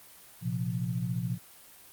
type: chord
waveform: sine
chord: Bb suspended second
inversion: none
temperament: equal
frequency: 116.54 / 130.81 / 174.61 Hz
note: Bb2 / C3 / F3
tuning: 0 / 0 / 0 cents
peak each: -33 / -34 / -33 dBFS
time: 0.41-1.39 s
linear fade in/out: 50 ms
effects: white hiss -53 dBFS RMS until 1.92 s + Opus 32 kbps